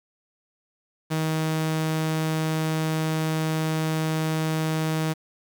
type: tone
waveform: sawtooth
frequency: 158.2 Hz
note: D#3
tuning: 29 cents sharp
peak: -19 dBFS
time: 1.1-5.14 s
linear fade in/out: 20 ms
effects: 8-bit